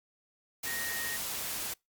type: tone in noise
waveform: sine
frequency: 1864.7 Hz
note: A#6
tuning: in tune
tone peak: -37 dBFS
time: 0.66-1.17 s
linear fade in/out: 10 ms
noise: white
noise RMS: -36 dBFS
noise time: 0.63-1.74 s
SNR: -4 dB
effects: noise-tail reverb RT60 0.2 s tail -26 dB re dry + Opus 48 kbps